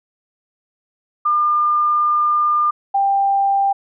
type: tone pair in turn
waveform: sine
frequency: 1203 / 791.2 Hz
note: D6 / G5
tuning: +41 / +16 cents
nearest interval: perfect fifth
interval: 725 cents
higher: first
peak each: -13 dBFS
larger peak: neither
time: 1.25-2.71 / 2.94-3.73 s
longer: first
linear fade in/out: 10 ms
effects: none